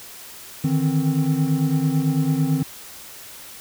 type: tone cluster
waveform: triangle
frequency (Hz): 150 / 159 / 263.1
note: D3 / D#3 / C4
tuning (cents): +37 / +38 / +10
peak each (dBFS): -20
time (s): 0.64-2.63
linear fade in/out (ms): 5
effects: white hiss -40 dBFS RMS until 3.6 s